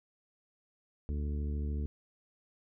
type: harmonic tone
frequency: 73.42 Hz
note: D2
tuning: in tune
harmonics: 1 / 2 / 3 / 4 / 5 / 6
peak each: -32 / -44 / -43 / -48 / -52 / -51 dBFS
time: 1.09-1.86 s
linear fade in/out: 0 ms
effects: none